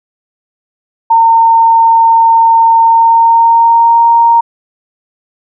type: tone with pitch glide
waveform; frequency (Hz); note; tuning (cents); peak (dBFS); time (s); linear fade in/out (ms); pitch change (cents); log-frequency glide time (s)
sine; 912 to 929.6; A#5 to A#5; -38 to -5; -3; 1.1-4.41; 10; +33; 2.81-4.04
effects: none

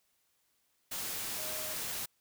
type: tone in noise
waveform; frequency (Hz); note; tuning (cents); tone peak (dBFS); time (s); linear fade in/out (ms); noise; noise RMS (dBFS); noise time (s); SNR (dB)
sine; 622.3; D#5; 0; -46; 1.38-1.74; 10; white; -38; 0.91-2.06; -11
effects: white hiss -75 dBFS RMS until 2.2 s

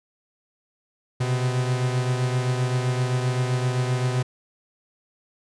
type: beating tone pair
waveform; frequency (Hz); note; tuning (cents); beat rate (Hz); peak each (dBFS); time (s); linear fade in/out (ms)
45% pulse; 125.1 / 132.8; B2 / C3; +23 / +26; 7.7; -22 / -29; 1.2-4.23; 10
effects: resampled to 22050 Hz

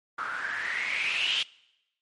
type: noise with low-pass filter sweep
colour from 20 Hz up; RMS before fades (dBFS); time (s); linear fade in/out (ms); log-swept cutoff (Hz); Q
blue; -30; 0.18-1.43; 5; 1300 to 3200; 8.7
effects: noise-tail reverb RT60 0.9 s tail -23 dB re dry + MP3 48 kbps

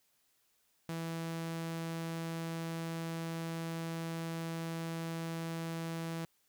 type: tone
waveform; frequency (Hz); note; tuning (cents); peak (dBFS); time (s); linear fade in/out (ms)
sawtooth; 164.81; E3; 0; -33; 0.89-6.25; 0
effects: white hiss -74 dBFS RMS until 6.48 s

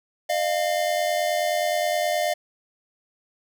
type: tone pair together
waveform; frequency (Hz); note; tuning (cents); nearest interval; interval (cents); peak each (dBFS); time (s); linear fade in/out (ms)
square; 609 / 698.5; D#5 / F5; -37 / 0; major second; 237; -25; 0.29-2.34; 10
effects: none

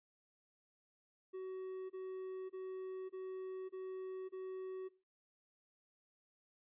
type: tone bursts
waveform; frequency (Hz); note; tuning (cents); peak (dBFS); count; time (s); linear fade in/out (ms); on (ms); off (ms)
triangle; 375.6; F#4; +26; -40; 6; 1.33-4.89; 20; 570; 28
effects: noise-tail reverb RT60 0.3 s tail -18 dB re dry + resampled to 8000 Hz

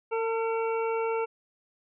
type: harmonic tone with a mistuned harmonic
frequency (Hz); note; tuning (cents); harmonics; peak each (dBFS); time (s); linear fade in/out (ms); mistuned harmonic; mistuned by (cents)
453.4; A#4; -48; 1 / 2 / 3 / 5 / 6; -27 / -33 / -37 / -41 / -43; 0.11-1.26; 20; 2; -15
effects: none

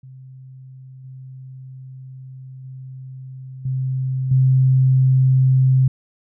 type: tone with level steps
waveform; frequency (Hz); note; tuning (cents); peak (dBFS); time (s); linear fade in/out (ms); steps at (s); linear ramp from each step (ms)
sine; 130.81; C3; 0; -37 / -34 / -32 / -19 / -11; 0.03-5.88; 5; 1.04 / 2.64 / 3.65 / 4.31; 5
effects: none

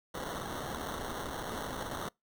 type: noise with sample-and-hold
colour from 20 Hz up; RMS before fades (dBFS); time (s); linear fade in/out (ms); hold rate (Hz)
violet; -39; 0.14-2.09; 10; 2450
effects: noise-tail reverb RT60 0.2 s tail -26 dB re dry

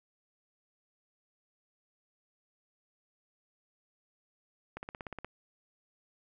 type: click train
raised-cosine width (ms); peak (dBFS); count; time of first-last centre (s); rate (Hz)
0.5; -25; 9; 4.77-5.246; 16.8
effects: none

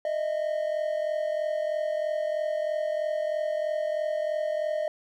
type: tone pair together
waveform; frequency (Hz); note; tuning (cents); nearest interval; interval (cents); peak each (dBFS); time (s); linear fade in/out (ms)
triangle; 613 / 656.1; D#5 / E5; -26 / -8; minor second; 118; -25 / -30; 0.05-4.88; 2
effects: none

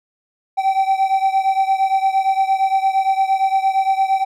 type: beating tone pair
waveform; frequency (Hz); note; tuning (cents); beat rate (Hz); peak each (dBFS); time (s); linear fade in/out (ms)
triangle; 770 / 778.7; G5 / G5; -31 / -12; 8.7; -14 / -17; 0.57-4.25; 20
effects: none

